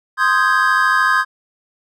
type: chord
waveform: triangle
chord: Ab major seventh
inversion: first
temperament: equal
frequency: 1046.5 / 1244.5 / 1568 / 1661.2 Hz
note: C6 / Eb6 / G6 / Ab6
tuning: 0 / 0 / 0 / 0 cents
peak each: -16 dBFS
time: 0.17-1.25 s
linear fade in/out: 50 ms
effects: none